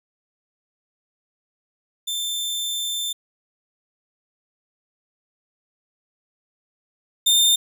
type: tone pair in turn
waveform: sawtooth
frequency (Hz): 3557 / 3613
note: A7 / A7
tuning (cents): +18 / +45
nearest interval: unison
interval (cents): 27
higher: second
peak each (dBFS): -21 / -11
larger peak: second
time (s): 2.07-3.13 / 7.26-7.56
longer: first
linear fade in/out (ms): 10
effects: none